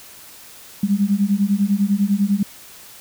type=beating tone pair; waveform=sine; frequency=196 / 206 Hz; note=G3 / G#3; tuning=0 / -14 cents; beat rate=10 Hz; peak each=-18 dBFS; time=0.83-2.43 s; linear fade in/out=5 ms; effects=white hiss -42 dBFS RMS until 3 s